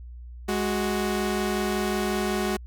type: tone pair together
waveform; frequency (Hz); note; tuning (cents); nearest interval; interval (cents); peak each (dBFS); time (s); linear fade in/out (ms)
sawtooth; 207.7 / 370; G#3 / F#4; 0 / 0; minor seventh; 1000; -23; 0.48-2.57; 10
effects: added 60 Hz sine -38 dBFS peak until 2.66 s